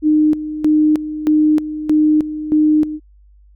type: tone with tremolo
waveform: sine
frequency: 305.8 Hz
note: D#4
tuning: 30 cents flat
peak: -9 dBFS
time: 0.02-3 s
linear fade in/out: 50 ms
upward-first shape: square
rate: 1.6 Hz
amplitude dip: 75%
effects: added 50 Hz sine -44 dBFS peak until 3.55 s